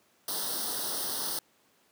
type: noise with comb filter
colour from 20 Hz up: white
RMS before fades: -33 dBFS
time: 0.28-1.39 s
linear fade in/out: 2 ms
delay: 0.21 ms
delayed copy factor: +0.95
effects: pink hiss -66 dBFS RMS until 1.91 s + high-pass 200 Hz 12 dB/octave